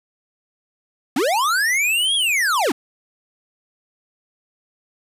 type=linear two-way sweep; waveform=square; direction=up then down; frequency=223.5 to 3364 to 223.5 Hz; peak=-17 dBFS; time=1.16-2.72 s; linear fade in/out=5 ms; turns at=2.15 s; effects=resampled to 32000 Hz + 8-bit